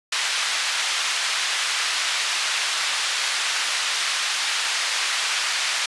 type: band-pass noise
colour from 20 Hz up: white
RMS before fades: -24 dBFS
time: 0.12-5.86 s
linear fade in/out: 5 ms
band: 1200 to 4500 Hz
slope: 12 dB/octave
effects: resampled to 24000 Hz